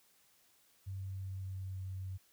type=tone with pitch glide; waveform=sine; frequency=96.1 to 94.34 Hz; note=G2 to F#2; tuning=-34 to +34 cents; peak=-39 dBFS; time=0.86-2.18 s; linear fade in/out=20 ms; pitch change=-32 cents; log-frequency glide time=0.99-1.8 s; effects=white hiss -69 dBFS RMS until 2.32 s